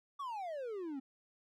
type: exponential sweep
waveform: triangle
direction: down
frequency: 1169 to 258.2 Hz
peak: -37 dBFS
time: 0.19-1 s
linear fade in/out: 10 ms
effects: none